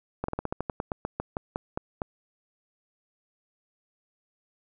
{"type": "slowing click train", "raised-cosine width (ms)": 1, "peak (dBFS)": -15, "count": 16, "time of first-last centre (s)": [0.24, 2.018], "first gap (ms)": 44, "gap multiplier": 1.13, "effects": []}